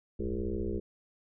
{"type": "tone with frequency modulation", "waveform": "sine", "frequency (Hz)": 207.1, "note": "G#3", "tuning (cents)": -5, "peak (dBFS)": -30, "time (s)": [0.19, 0.8], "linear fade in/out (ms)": 10, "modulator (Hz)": 61.2, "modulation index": 3.9, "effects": []}